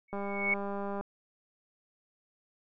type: tone with exponential growth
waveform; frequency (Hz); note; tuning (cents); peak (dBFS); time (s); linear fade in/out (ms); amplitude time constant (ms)
sine; 2217; C#7; 0; -23; 0.08-0.54; 5; 100
type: click train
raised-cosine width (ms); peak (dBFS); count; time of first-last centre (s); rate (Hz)
1; -24; 177; 0.13-1.01; 200
effects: none